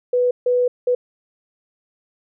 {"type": "tone bursts at uneven times", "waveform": "sine", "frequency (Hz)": 493.9, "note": "B4", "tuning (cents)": 0, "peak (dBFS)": -14, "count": 3, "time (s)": [[0.13, 0.31], [0.46, 0.68], [0.87, 0.95]], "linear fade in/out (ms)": 5, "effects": []}